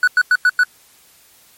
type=tone bursts; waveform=triangle; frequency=1480 Hz; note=F#6; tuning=in tune; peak=-7 dBFS; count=5; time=0.03-0.635 s; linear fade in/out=2 ms; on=45 ms; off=95 ms; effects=white hiss -50 dBFS RMS until 1.57 s + MP3 64 kbps